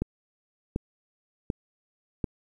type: click train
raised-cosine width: 3 ms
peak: -14 dBFS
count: 4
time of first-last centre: 0.02-2.242 s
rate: 1.35 Hz
effects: 9-bit